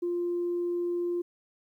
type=tone; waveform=sine; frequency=349.2 Hz; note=F4; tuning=in tune; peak=-26 dBFS; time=0.02-1.22 s; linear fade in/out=10 ms; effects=tanh soft clip ceiling -23 dBFS + 11-bit